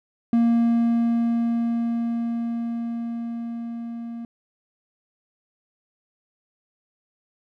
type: tone with level ramp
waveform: triangle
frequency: 233.1 Hz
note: A#3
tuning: in tune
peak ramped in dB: -13 to -29 dBFS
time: 0.33-4.25 s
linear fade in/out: 2 ms
effects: none